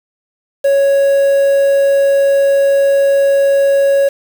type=tone with quantisation; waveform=triangle; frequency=554.4 Hz; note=C#5; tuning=in tune; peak=-6 dBFS; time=0.64-4.09 s; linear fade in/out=10 ms; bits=5; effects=none